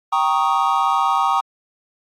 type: chord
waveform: triangle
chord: Eb dominant seventh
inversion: first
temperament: equal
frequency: 784 / 932.3 / 1108.7 / 1244.5 Hz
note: G5 / Bb5 / Db6 / Eb6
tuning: 0 / 0 / 0 / 0 cents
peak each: -19 dBFS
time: 0.12-1.41 s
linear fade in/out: 10 ms
effects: AAC 48 kbps